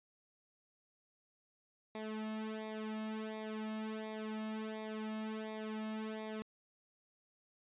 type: tone with flanger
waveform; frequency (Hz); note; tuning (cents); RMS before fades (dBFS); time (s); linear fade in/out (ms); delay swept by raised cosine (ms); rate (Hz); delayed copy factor
sawtooth; 217.4; A3; -21; -42; 1.95-6.42; 0; 0.67 to 2.07; 1.4; -0.9
effects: resampled to 8000 Hz